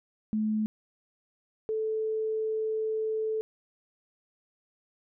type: tone pair in turn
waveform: sine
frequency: 215.6 / 437.7 Hz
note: A3 / A4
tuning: -35 / -9 cents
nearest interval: octave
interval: 1226 cents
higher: second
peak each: -25 / -27 dBFS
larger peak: first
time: 0.33-0.66 / 1.69-3.41 s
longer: second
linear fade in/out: 0 ms
effects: none